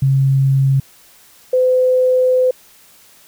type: tone pair in turn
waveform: sine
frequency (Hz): 135.5 / 509.1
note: C#3 / C5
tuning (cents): -39 / -47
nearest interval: octave + major seventh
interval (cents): 2292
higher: second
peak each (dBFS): -10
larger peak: neither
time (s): 0.02-0.8 / 1.53-2.51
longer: second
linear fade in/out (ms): 5
effects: white hiss -47 dBFS RMS until 3.27 s

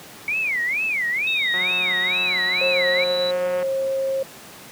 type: tone with vibrato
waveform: sine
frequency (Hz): 2225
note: C#7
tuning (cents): +6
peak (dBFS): -20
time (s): 0.28-3.04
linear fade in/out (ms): 2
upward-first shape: sine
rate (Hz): 2.2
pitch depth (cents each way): 290
type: tone with pitch glide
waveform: sine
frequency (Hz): 3729 to 3942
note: A#7 to B7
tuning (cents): 0 to -4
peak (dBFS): -24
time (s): 1.27-3.31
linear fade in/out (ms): 5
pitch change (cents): +96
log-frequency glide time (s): 2-2.32
type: click train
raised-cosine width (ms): 0.5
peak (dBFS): -18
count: 381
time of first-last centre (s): 1.54-3.628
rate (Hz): 182
type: tone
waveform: sine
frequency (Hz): 537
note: C5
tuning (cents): +45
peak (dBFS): -20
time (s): 2.61-4.23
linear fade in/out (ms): 5
effects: pink hiss -41 dBFS RMS until 4.71 s + high-pass 150 Hz 12 dB/octave

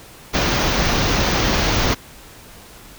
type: band-stop noise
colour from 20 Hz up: pink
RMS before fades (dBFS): -18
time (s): 0.33-1.95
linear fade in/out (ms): 20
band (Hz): 6600 to 16000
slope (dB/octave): 96
effects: pink hiss -42 dBFS RMS until 2.98 s

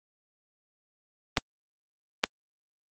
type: clicks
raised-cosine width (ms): 0.2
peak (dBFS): -3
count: 2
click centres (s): 1.372 / 2.239
effects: high-pass 200 Hz 12 dB/octave + Opus 24 kbps

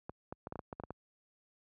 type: clicks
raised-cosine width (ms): 1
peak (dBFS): -27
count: 10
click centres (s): 0.095 / 0.325 / 0.471 / 0.524 / 0.557 / 0.592 / 0.728 / 0.799 / 0.837 / 0.906
effects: high-pass 60 Hz 12 dB/octave

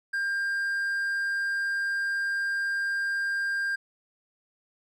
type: tone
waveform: triangle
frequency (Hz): 1598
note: G6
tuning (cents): +33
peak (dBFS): -24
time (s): 0.13-3.76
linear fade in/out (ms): 10
effects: none

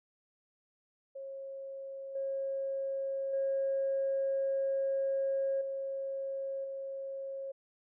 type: tone with level steps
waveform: sine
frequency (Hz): 543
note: C#5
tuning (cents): -36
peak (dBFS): -40 / -32 / -28 / -34 / -37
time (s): 1.15-7.52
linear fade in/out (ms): 10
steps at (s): 2.15 / 3.33 / 5.61 / 6.64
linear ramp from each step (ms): 5
effects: tanh soft clip ceiling -24 dBFS

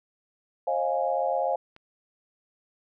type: chord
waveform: sine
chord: F minor seventh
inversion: second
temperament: equal with one note detuned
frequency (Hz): 534.6 / 622.3 / 698.5 / 830.6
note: C5 / Eb5 / F5 / Ab5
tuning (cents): +37 / 0 / 0 / 0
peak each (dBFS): -28 / -31 / -28 / -30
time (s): 0.67-1.56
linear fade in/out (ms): 5
type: click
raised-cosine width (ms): 0.3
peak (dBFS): -32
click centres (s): 1.764
effects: none

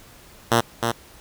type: tone with echo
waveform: 5% pulse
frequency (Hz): 116.8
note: A#2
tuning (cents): +4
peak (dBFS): -4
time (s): 0.51-0.61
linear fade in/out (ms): 10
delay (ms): 310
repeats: 1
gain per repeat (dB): -5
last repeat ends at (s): 0.92
effects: pink hiss -48 dBFS RMS until 1.2 s

